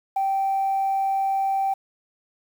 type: tone with ADSR envelope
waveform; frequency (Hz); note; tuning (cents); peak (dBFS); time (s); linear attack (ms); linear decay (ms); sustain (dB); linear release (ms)
sine; 779; G5; -11; -17; 0.16-1.74; 7; 12; -2; 8
effects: tanh soft clip ceiling -16 dBFS + 8-bit

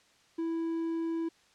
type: tone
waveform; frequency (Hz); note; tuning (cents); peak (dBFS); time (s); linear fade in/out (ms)
triangle; 329.6; E4; 0; -28; 0.38-1.29; 10
effects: white hiss -64 dBFS RMS until 1.54 s + low-pass 6000 Hz 12 dB/octave

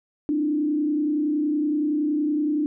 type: tone with frequency modulation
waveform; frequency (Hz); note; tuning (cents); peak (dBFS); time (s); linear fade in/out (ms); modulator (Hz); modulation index
sine; 299.2; D4; +32; -20; 0.29-2.66; 0; 30.7; 0.63
effects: none

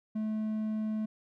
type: tone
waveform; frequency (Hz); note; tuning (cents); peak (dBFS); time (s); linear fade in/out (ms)
triangle; 216.4; A3; -29; -28; 0.15-1.06; 10
effects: none

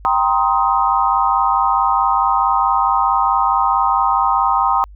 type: chord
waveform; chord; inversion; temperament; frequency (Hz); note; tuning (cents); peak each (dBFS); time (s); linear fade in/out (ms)
sine; C minor seventh; second; just; 784.9 / 941.9 / 1046.5 / 1255.8; G5 / Bb5 / C6 / Eb6; +2 / +18 / 0 / +16; -18; 0.05-4.84; 0
effects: added 50 Hz sine -36 dBFS peak until 4.95 s

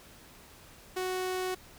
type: tone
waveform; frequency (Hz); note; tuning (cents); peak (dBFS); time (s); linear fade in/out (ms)
sawtooth; 370; F#4; 0; -27; 0.96-1.55; 10
effects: pink hiss -54 dBFS RMS until 1.78 s

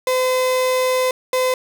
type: tone pair in turn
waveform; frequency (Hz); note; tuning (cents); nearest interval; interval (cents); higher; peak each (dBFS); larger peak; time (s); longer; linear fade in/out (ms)
35% pulse; 511 / 511; C5 / C5; -41 / -41; unison; 0; neither; -14; neither; 0.07-1.11 / 1.33-1.54; first; 2
effects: none

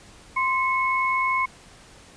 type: tone pair together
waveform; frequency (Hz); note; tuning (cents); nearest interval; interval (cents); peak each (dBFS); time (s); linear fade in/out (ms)
sine; 1042 / 2194; C6 / C#7; -7 / -18; octave + minor second; 1289; -22 / -24; 0.36-1.46; 10
effects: pink hiss -49 dBFS RMS until 2.16 s + resampled to 22050 Hz

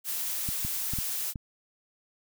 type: noise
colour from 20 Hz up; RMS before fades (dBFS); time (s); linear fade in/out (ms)
blue; -32; 0.04-1.34; 50
type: clicks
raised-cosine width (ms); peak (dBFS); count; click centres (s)
5; -22; 5; 0.489 / 0.649 / 0.936 / 0.987 / 1.358
effects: none

